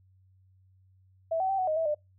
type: tone with pitch steps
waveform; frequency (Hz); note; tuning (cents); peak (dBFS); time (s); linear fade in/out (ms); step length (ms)
sine; 655 / 759 / 776 / 744 / 623 / 651 / 599; E5 / F#5 / G5 / F#5 / D#5 / E5 / D5; -11 / +44 / -18 / +9 / +2 / -22 / +34; -25; 1.31-1.947; 10; 91
effects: noise-tail reverb RT60 0.2 s tail -24 dB re dry + added 94 Hz sine -59 dBFS peak until 2.18 s